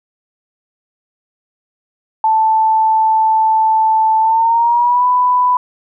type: tone with pitch glide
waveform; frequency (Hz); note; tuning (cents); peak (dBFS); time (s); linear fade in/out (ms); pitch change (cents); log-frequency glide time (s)
sine; 880 to 993.5; A5 to B5; 0 to +10; -9; 2.24-5.57; 2; +210; 4.2-5.06
effects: none